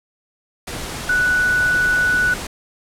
sine tone in noise, 1480 Hz, F#6, in tune, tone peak -14 dBFS, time 1.09-2.34 s, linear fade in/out 5 ms, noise pink, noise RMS -28 dBFS, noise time 0.67-2.47 s, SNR +11 dB, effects low-pass 11000 Hz 12 dB/octave

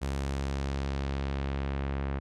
sawtooth tone with low-pass filter sweep, 68.7 Hz, C#2, 15 cents flat, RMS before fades -32 dBFS, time 0.01-2.2 s, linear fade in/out 20 ms, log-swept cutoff 9600 to 2000 Hz, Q 0.94, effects none

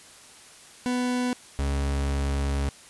40% pulse tone pair in turn, 248.2 / 69.65 Hz, B3 / C#2, +9 / +9 cents, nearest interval octave + minor seventh, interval 2200 cents, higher first, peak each -23 dBFS, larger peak neither, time 0.86-1.33 / 1.59-2.69 s, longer second, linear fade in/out 0 ms, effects white hiss -49 dBFS RMS until 2.89 s + resampled to 24000 Hz

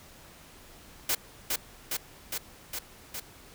white noise with echo, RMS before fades -27 dBFS, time 1.09-1.15 s, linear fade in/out 5 ms, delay 410 ms, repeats 5, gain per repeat -2 dB, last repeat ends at 3.2 s, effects pink hiss -52 dBFS RMS until 3.54 s

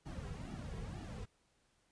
brown noise with flanger, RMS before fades -45 dBFS, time 0.05-1.26 s, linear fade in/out 20 ms, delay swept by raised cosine 1.9 to 3.4 ms, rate 2.1 Hz, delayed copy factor -0.95, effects pink hiss -75 dBFS RMS until 1.91 s + resampled to 22050 Hz

